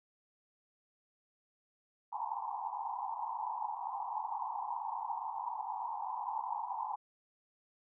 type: band-pass noise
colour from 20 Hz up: white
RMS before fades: -39 dBFS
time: 2.12-6.96 s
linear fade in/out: 10 ms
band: 790 to 1000 Hz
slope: 96 dB/octave
effects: none